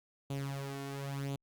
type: tone with flanger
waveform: sawtooth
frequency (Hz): 138.59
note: C#3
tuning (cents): 0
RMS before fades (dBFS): -39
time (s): 0.3-1.36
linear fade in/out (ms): 5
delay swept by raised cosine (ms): 0.28 to 2.78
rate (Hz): 0.96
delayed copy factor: +0.65
effects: Opus 48 kbps